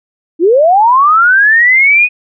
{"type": "linear sweep", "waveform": "sine", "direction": "up", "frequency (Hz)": [305.6, 2510], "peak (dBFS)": -4, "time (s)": [0.39, 2.09], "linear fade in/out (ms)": 50, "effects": []}